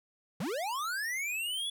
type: linear sweep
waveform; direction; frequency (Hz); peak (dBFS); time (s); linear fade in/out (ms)
square; up; 138.59 to 3451; -33; 0.4-1.7; 5
effects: none